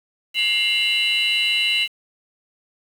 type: tone cluster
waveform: sine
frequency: 2113 / 2727 / 2932 / 3968 Hz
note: C7 / F7 / F#7 / B7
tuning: +16 / -42 / -16 / +7 cents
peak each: -24 / -21 / -19 / -24 dBFS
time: 0.34-1.88 s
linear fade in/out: 50 ms
effects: tanh soft clip ceiling -12 dBFS + 7-bit